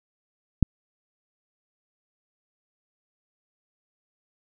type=click; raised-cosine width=5 ms; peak=-4 dBFS; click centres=0.627 s; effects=none